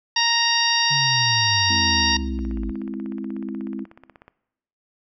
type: harmonic tone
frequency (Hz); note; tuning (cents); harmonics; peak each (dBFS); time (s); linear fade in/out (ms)
932.3; A#5; 0; 1 / 2 / 3 / 4 / 5 / 6; -24 / -24 / -24 / -24 / -24 / -24; 0.16-2.17; 5
type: exponential sweep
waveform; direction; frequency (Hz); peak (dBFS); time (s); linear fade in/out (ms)
sine; down; 146.1 to 51.91; -26; 0.9-2.72; 20
type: chord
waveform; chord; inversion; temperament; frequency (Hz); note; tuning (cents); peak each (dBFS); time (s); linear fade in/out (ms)
sine; Ab augmented; none; equal; 207.7 / 261.6 / 329.6; Ab3 / C4 / E4; 0 / 0 / 0; -30 / -31 / -33; 1.69-3.85; 20
type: click train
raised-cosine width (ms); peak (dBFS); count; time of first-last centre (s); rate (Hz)
0.5; -29; 32; 2.39-4.28; 16.4
effects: noise-tail reverb RT60 0.9 s tail -20 dB re dry